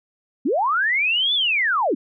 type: linear two-way sweep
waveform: sine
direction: up then down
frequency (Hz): 216.7 to 3546 to 216.7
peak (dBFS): -17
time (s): 0.45-1.95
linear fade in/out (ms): 10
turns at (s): 1.34
effects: none